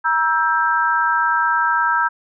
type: chord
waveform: sine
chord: E diminished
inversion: second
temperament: just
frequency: 949.3 / 1318.5 / 1582.2 Hz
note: Bb5 / E6 / G6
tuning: +31 / 0 / +16 cents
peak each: -19 dBFS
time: 0.04-2.09 s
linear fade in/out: 20 ms
effects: none